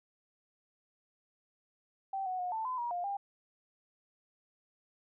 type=tone with pitch steps; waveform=sine; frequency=776 / 740 / 722 / 886 / 1016 / 953 / 706 / 800 Hz; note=G5 / F#5 / F#5 / A5 / B5 / A#5 / F5 / G5; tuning=-18 / 0 / -43 / +12 / +49 / +38 / +19 / +35 cents; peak=-33 dBFS; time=2.13-3.17 s; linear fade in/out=5 ms; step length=130 ms; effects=none